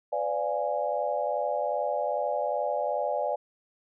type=chord; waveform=sine; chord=B diminished seventh; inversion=none; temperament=equal with one note detuned; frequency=504.8 / 587.3 / 698.5 / 830.6 Hz; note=B4 / D5 / F5 / Ab5; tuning=+38 / 0 / 0 / 0 cents; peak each=-33 / -29 / -33 / -32 dBFS; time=0.12-3.36 s; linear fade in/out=10 ms; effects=none